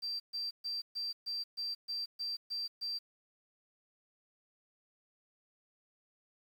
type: tone bursts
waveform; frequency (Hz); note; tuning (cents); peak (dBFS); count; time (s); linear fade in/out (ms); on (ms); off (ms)
sine; 4699; D8; 0; -34; 10; 0.02-2.99; 20; 180; 130
effects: tanh soft clip ceiling -31 dBFS + 10-bit